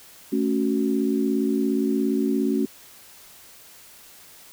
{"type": "chord", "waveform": "sine", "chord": "F# minor", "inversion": "first", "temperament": "equal", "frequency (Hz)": [220, 277.2, 370], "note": ["A3", "C#4", "F#4"], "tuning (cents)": [0, 0, 0], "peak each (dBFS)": [-24, -23, -26], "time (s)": [0.32, 2.66], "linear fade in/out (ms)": 10, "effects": ["white hiss -48 dBFS RMS until 4.52 s"]}